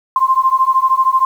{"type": "beating tone pair", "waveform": "sine", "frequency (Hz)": [1045, 1058], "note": ["C6", "C6"], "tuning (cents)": [-2, 19], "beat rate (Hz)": 13, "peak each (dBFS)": -13, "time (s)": [0.16, 1.25], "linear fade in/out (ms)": 2, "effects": ["7-bit"]}